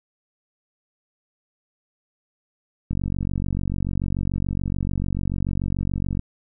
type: click train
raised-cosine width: 5 ms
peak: -13 dBFS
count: 155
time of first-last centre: 2.91-6.194 s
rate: 46.9 Hz
effects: none